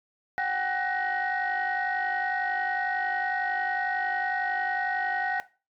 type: tone cluster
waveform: sine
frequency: 741 / 792 / 1496 / 1884 Hz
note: F#5 / G5 / F#6 / A#6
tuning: +2 / +18 / +19 / +18 cents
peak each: -30 dBFS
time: 0.38-5.4 s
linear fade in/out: 0 ms
effects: noise-tail reverb RT60 0.3 s tail -17 dB re dry + tanh soft clip ceiling -19 dBFS